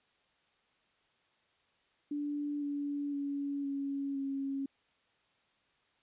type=tone with pitch steps; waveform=sine; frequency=291.4 / 286.9 / 282.5 / 278.1 / 273.8 Hz; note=D4 / D4 / C#4 / C#4 / C#4; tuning=-13 / -40 / +33 / +6 / -21 cents; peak=-33 dBFS; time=2.11-4.66 s; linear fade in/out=5 ms; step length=510 ms; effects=white hiss -72 dBFS RMS until 6.02 s + resampled to 8000 Hz